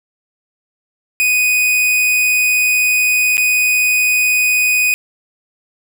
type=tone with dropouts; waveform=45% pulse; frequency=2489 Hz; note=D#7; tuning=in tune; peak=-11 dBFS; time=1.2-4.94 s; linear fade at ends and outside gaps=0 ms; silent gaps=3.37-3.379 s; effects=none